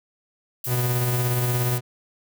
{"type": "noise", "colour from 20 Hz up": "violet", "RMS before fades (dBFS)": -30, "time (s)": [0.64, 1.78], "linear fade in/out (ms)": 2}
{"type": "tone with tremolo", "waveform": "45% pulse", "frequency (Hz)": 123.47, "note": "B2", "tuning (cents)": 0, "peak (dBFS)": -20, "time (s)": [0.66, 1.81], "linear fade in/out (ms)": 50, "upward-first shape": "sine", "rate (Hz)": 17, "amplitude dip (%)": 30}
{"effects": []}